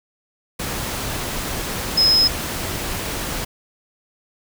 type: tone in noise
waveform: sine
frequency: 5120 Hz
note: D#8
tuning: 49 cents sharp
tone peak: -12 dBFS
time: 1.97-2.28 s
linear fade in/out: 10 ms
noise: pink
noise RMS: -26 dBFS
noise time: 0.59-3.45 s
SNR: +11 dB
effects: none